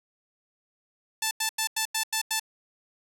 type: tone bursts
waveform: 5% pulse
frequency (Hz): 880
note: A5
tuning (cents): 0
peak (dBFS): -13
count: 7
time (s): 1.22-2.397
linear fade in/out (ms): 5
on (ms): 91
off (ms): 90
effects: none